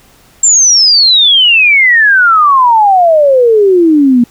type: exponential sweep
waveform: sine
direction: down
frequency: 7459 to 233.1 Hz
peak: -3 dBFS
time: 0.43-4.24 s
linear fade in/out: 5 ms
effects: pink hiss -44 dBFS RMS until 4.3 s